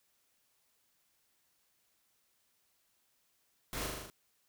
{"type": "noise with echo", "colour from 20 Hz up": "pink", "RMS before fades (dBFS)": -40, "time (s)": [3.73, 3.86], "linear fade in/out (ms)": 0, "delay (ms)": 40, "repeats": 6, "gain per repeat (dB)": -2, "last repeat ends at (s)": 4.1, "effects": ["white hiss -75 dBFS RMS until 4.48 s"]}